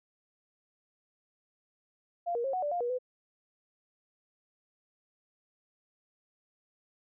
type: tone with pitch steps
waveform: sine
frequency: 694 / 472.9 / 540 / 739 / 586 / 703 / 482 / 504 Hz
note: F5 / A#4 / C#5 / F#5 / D5 / F5 / B4 / B4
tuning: -11 / +25 / -45 / -2 / -4 / +11 / -42 / +35 cents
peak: -29 dBFS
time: 2.26-2.988 s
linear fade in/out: 20 ms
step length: 91 ms
effects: none